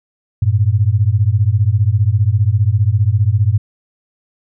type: beating tone pair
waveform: sine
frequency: 96.9 / 111.9 Hz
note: G2 / A2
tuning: -20 / +30 cents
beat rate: 15 Hz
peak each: -13 dBFS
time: 0.42-3.58 s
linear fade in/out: 5 ms
effects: none